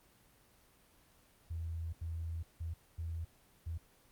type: tone bursts at uneven times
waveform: sine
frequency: 82.41 Hz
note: E2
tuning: in tune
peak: -37 dBFS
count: 5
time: 1.5-1.93 / 2.01-2.43 / 2.6-2.74 / 2.98-3.25 / 3.66-3.78 s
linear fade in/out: 10 ms
effects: pink hiss -66 dBFS RMS until 4.11 s + Opus 24 kbps